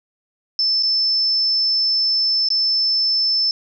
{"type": "tone with dropouts", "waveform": "sine", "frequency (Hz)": 5280, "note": "E8", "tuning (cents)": 2, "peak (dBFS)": -15, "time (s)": [0.59, 3.51], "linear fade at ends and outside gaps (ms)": 1, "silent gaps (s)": [[0.826, 0.832], [2.487, 2.503]], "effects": []}